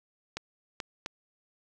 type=clicks; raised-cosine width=0.2 ms; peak=-17 dBFS; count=3; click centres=0.37 / 0.802 / 1.061 s; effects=none